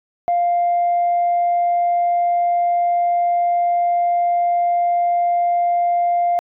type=tone; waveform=sine; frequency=698.5 Hz; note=F5; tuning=in tune; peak=-13 dBFS; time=0.28-6.39 s; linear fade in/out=0 ms; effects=tanh soft clip ceiling -11 dBFS